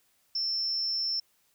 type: tone with amplitude modulation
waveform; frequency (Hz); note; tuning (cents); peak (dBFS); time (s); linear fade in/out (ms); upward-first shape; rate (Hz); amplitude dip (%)
sine; 5360; E8; +28; -24; 0.35-1.2; 5; sine; 217; 60
effects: tanh soft clip ceiling -20 dBFS + white hiss -69 dBFS RMS until 1.54 s